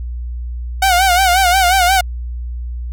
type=tone with vibrato; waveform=sawtooth; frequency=740 Hz; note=F#5; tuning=in tune; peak=-6 dBFS; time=0.82-2.01 s; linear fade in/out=5 ms; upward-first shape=sine; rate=5.6 Hz; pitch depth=95 cents each way; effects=added 60 Hz sine -21 dBFS peak until 2.92 s